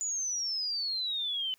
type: exponential sweep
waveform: sine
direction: down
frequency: 7020 to 3012 Hz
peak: -30 dBFS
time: 0.01-1.54 s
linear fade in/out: 0 ms
effects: white hiss -67 dBFS RMS until 1.58 s